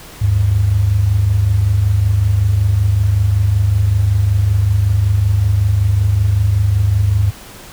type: tone pair together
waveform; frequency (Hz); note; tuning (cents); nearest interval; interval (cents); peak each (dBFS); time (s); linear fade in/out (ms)
sine; 76.8 / 102.11; D#2 / G#2; -22 / -29; perfect fourth; 493; -17 / -11; 0.21-7.31; 10
effects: pink hiss -36 dBFS RMS until 7.72 s